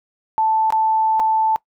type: tone with dropouts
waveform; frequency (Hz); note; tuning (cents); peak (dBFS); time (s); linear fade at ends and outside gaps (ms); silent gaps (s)
sine; 880; A5; 0; -14; 0.38-1.56; 0; 0.704-0.724 / 1.196-1.2
effects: noise-tail reverb RT60 0.1 s tail -21 dB re dry